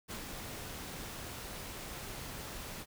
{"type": "noise with ADSR envelope", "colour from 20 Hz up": "pink", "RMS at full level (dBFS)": -41, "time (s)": [0.08, 2.86], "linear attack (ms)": 34, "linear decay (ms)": 77, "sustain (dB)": -3, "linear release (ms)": 51, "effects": []}